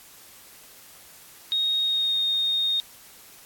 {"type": "tone with pitch glide", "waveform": "sine", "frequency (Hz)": [3737, 3698], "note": ["A#7", "A#7"], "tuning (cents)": [4, -15], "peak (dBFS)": -21, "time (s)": [1.52, 2.8], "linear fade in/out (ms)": 0, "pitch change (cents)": -19, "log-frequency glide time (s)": [1.8, 2.18], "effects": ["white hiss -49 dBFS RMS until 3.45 s", "AAC 64 kbps"]}